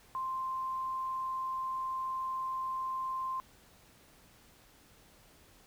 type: tone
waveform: sine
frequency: 1046.5 Hz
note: C6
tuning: in tune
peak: -33 dBFS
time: 0.15-3.4 s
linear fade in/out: 0 ms
effects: pink hiss -61 dBFS RMS until 5.66 s